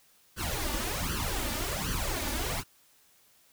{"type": "noise with flanger", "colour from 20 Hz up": "pink", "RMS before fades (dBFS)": -32, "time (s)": [0.36, 2.64], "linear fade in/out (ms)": 50, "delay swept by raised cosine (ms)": [0.66, 3.46], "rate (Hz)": 1.3, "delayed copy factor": 0.85, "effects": ["white hiss -63 dBFS RMS until 3.52 s"]}